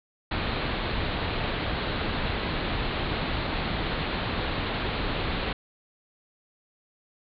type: low-pass noise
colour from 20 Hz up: pink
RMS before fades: -29 dBFS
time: 0.31-5.53 s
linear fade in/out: 5 ms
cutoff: 4300 Hz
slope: 96 dB/octave
effects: none